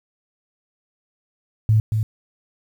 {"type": "tone with echo", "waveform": "sine", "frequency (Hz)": 109.1, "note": "A2", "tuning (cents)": -14, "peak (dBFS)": -12, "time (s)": [1.69, 1.8], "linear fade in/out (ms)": 0, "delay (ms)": 230, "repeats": 1, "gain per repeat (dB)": -5, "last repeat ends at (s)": 2.03, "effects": ["8-bit"]}